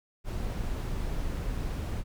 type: noise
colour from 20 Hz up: brown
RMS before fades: -32 dBFS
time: 0.24-2.04 s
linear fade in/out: 50 ms
effects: none